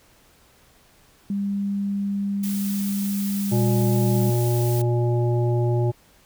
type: tone with pitch glide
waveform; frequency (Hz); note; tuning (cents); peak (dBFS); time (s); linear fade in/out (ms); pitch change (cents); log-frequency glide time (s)
sine; 200 to 197.13; G3 to G3; +35 to +10; -22; 1.3-4.3; 2; -25; 3.72-4.1
type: noise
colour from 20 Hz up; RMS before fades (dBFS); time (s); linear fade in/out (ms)
blue; -34; 2.43-4.82; 5
type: harmonic tone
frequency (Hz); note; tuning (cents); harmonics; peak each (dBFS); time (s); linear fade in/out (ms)
119.7; A#2; +46; 1 / 3 / 5 / 7; -19 / -25 / -32 / -34; 3.51-5.92; 20
effects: pink hiss -56 dBFS RMS until 6.25 s